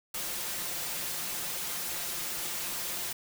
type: noise with comb filter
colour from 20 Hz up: white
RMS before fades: -35 dBFS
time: 0.14-3.13 s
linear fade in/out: 5 ms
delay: 5.7 ms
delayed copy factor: +0.55
effects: none